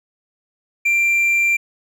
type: tone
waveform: triangle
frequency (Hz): 2366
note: D7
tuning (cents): +12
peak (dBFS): -12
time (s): 0.85-1.57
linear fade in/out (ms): 10
effects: none